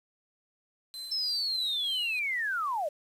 40% pulse tone with tremolo, 4069 Hz, C8, 49 cents flat, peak -36 dBFS, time 0.94-2.19 s, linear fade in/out 0 ms, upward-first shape sine, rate 3.2 Hz, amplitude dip 55%
sine linear sweep, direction down, 5300 to 554.4 Hz, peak -28 dBFS, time 1.11-2.89 s, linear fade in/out 10 ms
effects resampled to 32000 Hz + 9-bit

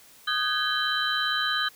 sine tone cluster, 1238 / 1525 / 1662 / 3110 / 3962 Hz, D#6 / G6 / G#6 / G7 / B7, -9 / -48 / +1 / -14 / +5 cents, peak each -30 dBFS, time 0.27-1.69 s, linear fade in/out 10 ms, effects white hiss -53 dBFS RMS until 1.75 s

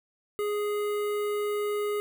square tone with notch filter, 415.3 Hz, G#4, in tune, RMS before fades -29 dBFS, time 0.39-2 s, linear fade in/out 0 ms, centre 5400 Hz, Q 0.65, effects none

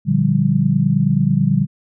sine chord, G minor seventh, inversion first, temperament just, 117.6 / 147 / 176.4 / 196 Hz, Bb2 / D3 / F3 / G3, +16 / +2 / +18 / 0 cents, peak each -22 / -16 / -20 / -17 dBFS, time 0.05-1.67 s, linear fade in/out 50 ms, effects none

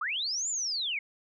sine linear two-way sweep, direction up then down, 1108.7 to 7290 to 2105 Hz, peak -29 dBFS, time 0.01-0.99 s, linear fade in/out 5 ms, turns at 0.49 s, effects none

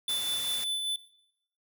square tone with tremolo, 3500 Hz, A7, 10 cents flat, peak -28 dBFS, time 0.08-0.96 s, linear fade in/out 2 ms, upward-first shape sine, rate 5.1 Hz, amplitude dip 30%
white noise, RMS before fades -39 dBFS, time 0.09-0.64 s, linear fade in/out 0 ms
effects noise-tail reverb RT60 0.7 s tail -17 dB re dry

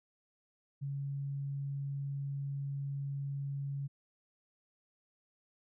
sine tone, 139.6 Hz, C#3, 13 cents sharp, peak -35 dBFS, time 0.81-3.88 s, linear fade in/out 20 ms, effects none

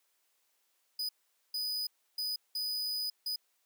45% pulse tone bursts at uneven times, 4978 Hz, D#8, in tune, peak -32 dBFS, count 5, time 0.99-1.09 / 1.54-1.87 / 2.18-2.36 / 2.55-3.1 / 3.26-3.36 s, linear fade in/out 5 ms, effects white hiss -75 dBFS RMS until 3.65 s + high-pass 400 Hz 12 dB/octave

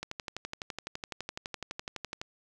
click train, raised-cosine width 0.2 ms, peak -19 dBFS, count 27, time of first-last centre 0.03-2.215 s, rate 11.9 Hz, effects 10-bit

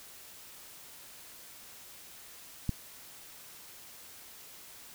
click, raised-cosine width 5 ms, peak -17 dBFS, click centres 2.693 s, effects white hiss -51 dBFS RMS until 4.94 s

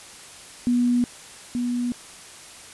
sine tone pair in turn, 243.4 / 243.4 Hz, B3 / B3, -25 / -25 cents, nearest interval unison, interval 0 cents, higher neither, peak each -17 / -22 dBFS, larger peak first, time 0.67-1.04 / 1.55-1.92 s, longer neither, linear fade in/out 0 ms, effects white hiss -43 dBFS RMS until 2.73 s + resampled to 24000 Hz

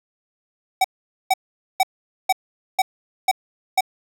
square tone bursts, 759 Hz, F#5, 44 cents sharp, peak -14 dBFS, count 7, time 0.81-3.808 s, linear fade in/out 5 ms, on 34 ms, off 460 ms, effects none

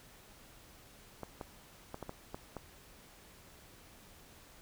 clicks, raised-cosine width 1 ms, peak -27 dBFS, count 7, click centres 1.233 / 1.412 / 1.944 / 2.027 / 2.094 / 2.345 / 2.567 s, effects pink hiss -58 dBFS RMS until 4.61 s

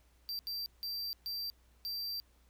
square tone bursts at uneven times, 4699 Hz, D8, in tune, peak -37 dBFS, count 5, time 0.29-0.39 / 0.47-0.66 / 0.83-1.13 / 1.26-1.5 / 1.85-2.2 s, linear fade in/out 0 ms, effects added 60 Hz sine -64 dBFS peak until 2.49 s + pink hiss -71 dBFS RMS until 2.49 s

